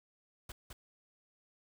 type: noise with echo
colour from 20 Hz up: pink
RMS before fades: -45 dBFS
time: 0.49-0.52 s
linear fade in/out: 5 ms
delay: 210 ms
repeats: 1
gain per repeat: -3 dB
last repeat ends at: 0.73 s
effects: none